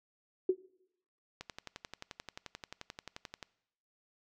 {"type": "tone with exponential decay", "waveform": "sine", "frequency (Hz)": 371.2, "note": "F#4", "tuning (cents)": 6, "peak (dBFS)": -21, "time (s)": [0.49, 0.58], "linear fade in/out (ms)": 5, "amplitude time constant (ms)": 19}
{"type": "click train", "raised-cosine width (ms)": 0.2, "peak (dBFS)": -25, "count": 24, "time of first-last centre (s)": [1.41, 3.428], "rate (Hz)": 11.4}
{"effects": ["noise-tail reverb RT60 0.8 s tail -22 dB re dry"]}